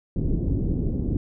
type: low-pass noise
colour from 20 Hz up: pink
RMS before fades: -24 dBFS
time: 0.16-1.17 s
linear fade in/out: 2 ms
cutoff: 340 Hz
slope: 24 dB/octave
effects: none